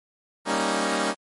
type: chord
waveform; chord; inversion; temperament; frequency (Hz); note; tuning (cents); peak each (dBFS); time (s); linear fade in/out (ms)
10% pulse; Eb dominant seventh; first; equal; 196 / 233.1 / 277.2 / 311.1; G3 / Bb3 / Db4 / Eb4; 0 / 0 / 0 / 0; -20; 0.45-1.15; 50
effects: MP3 48 kbps